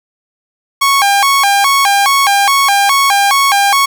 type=tone with vibrato; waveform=sawtooth; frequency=941 Hz; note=A#5; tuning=16 cents sharp; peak=-4 dBFS; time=0.81-3.86 s; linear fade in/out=10 ms; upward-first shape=square; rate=2.4 Hz; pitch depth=280 cents each way; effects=none